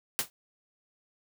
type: noise with exponential decay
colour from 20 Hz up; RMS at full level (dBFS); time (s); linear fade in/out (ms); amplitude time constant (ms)
white; -24; 0.19-0.3; 0; 22
effects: none